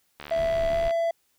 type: click train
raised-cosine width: 0.3 ms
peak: -22 dBFS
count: 53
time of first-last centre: 0.2-0.908 s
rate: 73.4 Hz
type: tone with pitch glide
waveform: triangle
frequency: 662 to 668.9 Hz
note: E5 to E5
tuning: +7 to +25 cents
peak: -20 dBFS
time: 0.31-1.11 s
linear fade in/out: 5 ms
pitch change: +18 cents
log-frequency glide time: 0.66-0.75 s
type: noise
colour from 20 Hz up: brown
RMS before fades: -35 dBFS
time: 0.36-0.88 s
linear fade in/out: 2 ms
effects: white hiss -69 dBFS RMS until 1.38 s